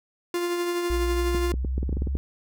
45% pulse tone with tremolo, 349.2 Hz, F4, in tune, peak -23 dBFS, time 0.34-1.52 s, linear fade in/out 2 ms, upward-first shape triangle, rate 12 Hz, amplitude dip 35%
sine exponential sweep, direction up, 58.4 to 68.4 Hz, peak -24 dBFS, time 0.9-2.17 s, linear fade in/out 0 ms
clicks, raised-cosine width 3 ms, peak -17 dBFS, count 11, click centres 1.348 / 1.54 / 1.648 / 1.78 / 1.83 / 1.893 / 1.928 / 1.97 / 2.021 / 2.072 / 2.153 s
effects none

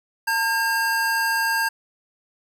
square tone pair together, 903 / 1612.7 Hz, A5 / G6, +45 / +49 cents, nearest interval minor seventh, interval 1004 cents, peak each -25 / -22 dBFS, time 0.27-1.69 s, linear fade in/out 10 ms, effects none

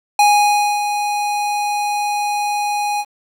square tone with ADSR envelope, 827 Hz, G#5, 8 cents flat, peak -9 dBFS, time 0.19-3.05 s, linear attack 3 ms, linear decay 610 ms, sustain -9 dB, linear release 52 ms, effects low-pass 12000 Hz 12 dB/octave + 8-bit

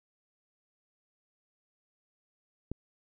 click, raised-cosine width 3 ms, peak -22 dBFS, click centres 2.716 s, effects none

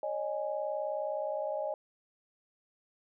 sine chord, C# suspended second, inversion none, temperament equal with one note detuned, 554.4 / 614 / 830.6 Hz, C#5 / D#5 / G#5, 0 / -23 / 0 cents, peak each -37 / -34 / -39 dBFS, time 0.03-1.74 s, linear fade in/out 2 ms, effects none

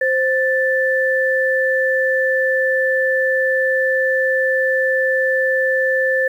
sine tone pair together, 523.3 / 1760.2 Hz, C5 / A6, 0 / 0 cents, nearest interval octave + major sixth, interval 2100 cents, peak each -17 dBFS, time 0.01-6.28 s, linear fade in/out 5 ms, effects 8-bit

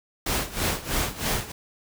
pink noise with tremolo, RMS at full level -24 dBFS, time 0.26-1.52 s, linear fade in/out 5 ms, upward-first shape sine, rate 3.1 Hz, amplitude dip 85%, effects none

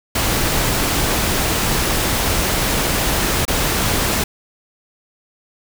pink noise with dropouts, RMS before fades -18 dBFS, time 0.15-4.24 s, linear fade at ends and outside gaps 5 ms, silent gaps 3.453-3.479 s, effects none

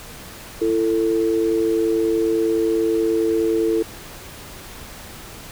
sine tone pair together, 335.4 / 445 Hz, E4 / A4, +30 / +20 cents, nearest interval perfect fourth, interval 490 cents, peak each -19 dBFS, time 0.61-3.83 s, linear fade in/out 10 ms, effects pink hiss -38 dBFS RMS until 5.51 s

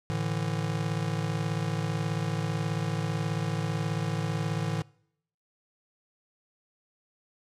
square chord, A suspended fourth, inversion none, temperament just, 110 / 146.67 / 165 Hz, A2 / D3 / E3, 0 / -2 / +2 cents, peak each -33 dBFS, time 0.1-4.82 s, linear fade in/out 0 ms, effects noise-tail reverb RT60 0.7 s tail -24 dB re dry + low-pass 8000 Hz 12 dB/octave

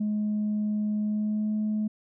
sine tone with pitch glide, 210.9 to 213.6 Hz, G#3 to G#3, +27 to +49 cents, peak -23 dBFS, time 0-1.88 s, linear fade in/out 10 ms, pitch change +22 cents, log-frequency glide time 1.01-1.53 s, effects tanh soft clip ceiling -22 dBFS

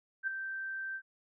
sine tone with ADSR envelope, 1562 Hz, G6, 7 cents flat, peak -28 dBFS, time 0.23-1.02 s, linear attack 44 ms, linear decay 7 ms, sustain -8 dB, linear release 65 ms, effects none

